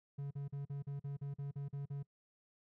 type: tone bursts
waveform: triangle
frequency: 140.9 Hz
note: C#3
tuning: 29 cents sharp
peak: -37 dBFS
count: 11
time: 0.18-2.03 s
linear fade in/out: 10 ms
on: 130 ms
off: 42 ms
effects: noise-tail reverb RT60 0.1 s tail -24 dB re dry